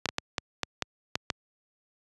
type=clicks; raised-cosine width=0.2 ms; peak=-9 dBFS; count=8; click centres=0.057 / 0.089 / 0.184 / 0.382 / 0.633 / 0.823 / 1.155 / 1.302 s; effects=high-pass 80 Hz 12 dB/octave + resampled to 24000 Hz